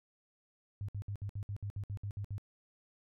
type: tone bursts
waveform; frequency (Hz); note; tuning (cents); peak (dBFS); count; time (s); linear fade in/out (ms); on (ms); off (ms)
sine; 101.2; G#2; -44; -36; 12; 0.81-2.381; 0; 75; 61
effects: none